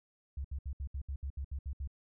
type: tone bursts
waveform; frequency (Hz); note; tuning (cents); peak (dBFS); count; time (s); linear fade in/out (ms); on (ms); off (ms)
sine; 68.8; C#2; -12; -35; 11; 0.37-1.875; 5; 75; 68
effects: none